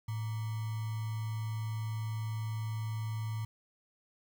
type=tone with sample-and-hold; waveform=sine; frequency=110 Hz; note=A2; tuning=in tune; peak=-33 dBFS; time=0.08-3.45 s; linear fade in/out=5 ms; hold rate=1050 Hz; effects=none